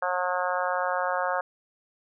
harmonic tone, 180.8 Hz, F#3, 40 cents flat, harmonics 3 / 4 / 5 / 6 / 7 / 8 / 9, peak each -30 / -31 / -32 / -33 / -33 / -34 / -35 dBFS, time 0.02-1.41 s, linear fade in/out 5 ms, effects none

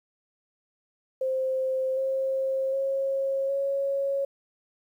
sine tone with pitch steps, 523.3 / 532.8 / 542.4 / 552.2 Hz, C5 / C5 / C#5 / C#5, 0 / +31 / -38 / -7 cents, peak -24 dBFS, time 1.21-4.25 s, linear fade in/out 5 ms, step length 760 ms, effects 10-bit

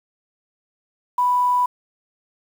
sine tone with quantisation, 987.8 Hz, B5, in tune, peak -15 dBFS, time 1.18-1.66 s, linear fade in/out 5 ms, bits 7, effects none

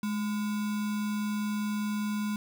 sine tone with sample-and-hold, 210 Hz, G#3, 19 cents sharp, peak -28 dBFS, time 0.03-2.36 s, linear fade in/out 2 ms, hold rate 1225 Hz, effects none

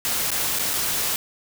white noise with dropouts, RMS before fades -24 dBFS, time 0.05-1.16 s, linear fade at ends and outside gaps 0 ms, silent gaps 0.305-0.316 / 0.587-0.594 / 0.734-0.738 s, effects none

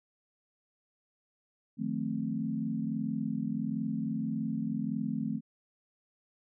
sine chord, F dominant seventh, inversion third, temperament equal with one note detuned, 155.56 / 179.01 / 220 / 261.6 Hz, Eb3 / F3 / A3 / C4, 0 / +43 / 0 / 0 cents, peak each -38 / -39 / -33 / -36 dBFS, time 1.77-5.41 s, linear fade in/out 50 ms, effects none

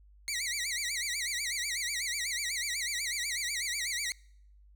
15% pulse tone with vibrato, 2100 Hz, C7, 6 cents sharp, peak -25 dBFS, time 0.28-4.12 s, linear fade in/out 0 ms, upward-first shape sine, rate 8.1 Hz, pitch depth 190 cents each way, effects noise-tail reverb RT60 0.7 s tail -26 dB re dry + added 50 Hz sine -55 dBFS peak until 4.75 s

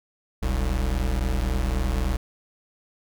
square tone pair together, 40.32 / 64 Hz, E1 / C2, -38 / -38 cents, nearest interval minor sixth, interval 800 cents, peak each -26 / -25 dBFS, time 0.42-2.17 s, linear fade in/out 10 ms, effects none

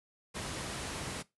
pink low-pass noise, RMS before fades -39 dBFS, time 0.34-1.23 s, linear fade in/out 20 ms, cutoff 11000 Hz, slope 96 dB/octave, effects noise-tail reverb RT60 0.2 s tail -19 dB re dry + high-pass 60 Hz 12 dB/octave

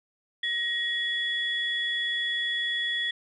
sine tone pair together, 1892 / 3381 Hz, A#6 / G#7, +25 / +30 cents, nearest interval minor seventh, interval 1005 cents, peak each -28 dBFS, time 0.43-3.11 s, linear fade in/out 5 ms, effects tanh soft clip ceiling -18 dBFS

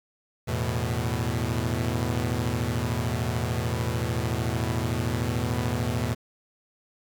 sawtooth chord, E suspended fourth, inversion none, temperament equal, 82.41 / 110 / 123.47 Hz, E2 / A2 / B2, 0 / 0 / 0 cents, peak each -27 / -25 / -25 dBFS, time 0.47-6.15 s, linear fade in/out 20 ms, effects 9-bit

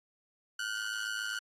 sawtooth ring-modulated tone, 1480 Hz, F#6, in tune, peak -27 dBFS, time 0.59-1.39 s, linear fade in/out 5 ms, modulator 53.7 Hz, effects low-pass 9000 Hz 12 dB/octave + AAC 64 kbps

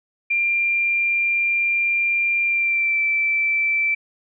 sine tone with pitch glide, 2384 to 2330 Hz, D7 to D7, +25 to -14 cents, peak -17 dBFS, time 0.3-3.95 s, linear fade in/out 10 ms, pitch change -39 cents, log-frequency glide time 2.45-3.01 s, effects none

